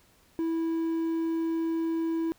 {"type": "tone with quantisation", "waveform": "triangle", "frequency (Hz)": 327.9, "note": "E4", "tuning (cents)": -9, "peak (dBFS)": -24, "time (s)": [0.39, 2.32], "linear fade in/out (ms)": 0, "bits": 9, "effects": ["pink hiss -62 dBFS RMS until 2.38 s"]}